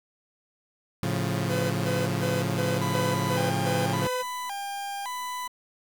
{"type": "chord", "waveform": "sawtooth", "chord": "A augmented", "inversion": "none", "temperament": "equal with one note detuned", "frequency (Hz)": [110, 138.59, 176.03], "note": ["A2", "C#3", "E#3"], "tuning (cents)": [0, 0, 14], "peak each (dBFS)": -26, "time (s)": [1.03, 4.07], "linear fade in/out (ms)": 0}
{"type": "tone bursts", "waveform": "45% pulse", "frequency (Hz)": 505, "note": "B4", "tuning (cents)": 39, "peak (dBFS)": -28, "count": 8, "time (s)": [1.49, 4.23], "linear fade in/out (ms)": 20, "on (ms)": 220, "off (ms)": 140}
{"type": "tone with vibrato", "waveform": "40% pulse", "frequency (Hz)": 893, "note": "A5", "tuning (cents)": 25, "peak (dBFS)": -30, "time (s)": [2.81, 5.48], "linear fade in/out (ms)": 10, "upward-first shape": "square", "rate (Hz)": 0.89, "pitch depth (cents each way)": 190}
{"effects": ["8-bit"]}